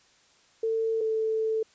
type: tone pair in turn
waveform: sine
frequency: 448.1 / 441.2 Hz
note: A4 / A4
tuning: +32 / +5 cents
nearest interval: unison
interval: 27 cents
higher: first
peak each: -24 dBFS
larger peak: neither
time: 0.63-1.01 / 1.01-1.63 s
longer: second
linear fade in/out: 5 ms
effects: white hiss -61 dBFS RMS until 1.74 s + resampled to 16000 Hz